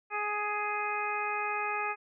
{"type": "harmonic tone", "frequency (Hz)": 417, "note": "G#4", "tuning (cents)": 7, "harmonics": [1, 2, 3, 4, 5, 6], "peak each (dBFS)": [-40, -35, -35, -40, -40, -36], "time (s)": [0.1, 1.96], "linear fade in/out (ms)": 50, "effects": []}